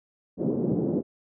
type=band-pass noise; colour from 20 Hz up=pink; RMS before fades=-26 dBFS; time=0.37-1.03 s; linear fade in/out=50 ms; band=160 to 450 Hz; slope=24 dB/octave; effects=none